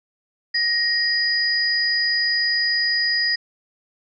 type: tone pair together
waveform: sine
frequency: 1877 / 4925 Hz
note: A#6 / D#8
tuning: +11 / -19 cents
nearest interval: octave + perfect fourth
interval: 1670 cents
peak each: -21 / -20 dBFS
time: 0.54-3.36 s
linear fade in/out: 10 ms
effects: none